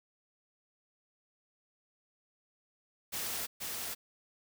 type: noise with echo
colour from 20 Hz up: white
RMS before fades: -37 dBFS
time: 3.12-3.47 s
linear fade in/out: 20 ms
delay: 480 ms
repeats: 1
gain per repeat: -2 dB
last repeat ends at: 3.95 s
effects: none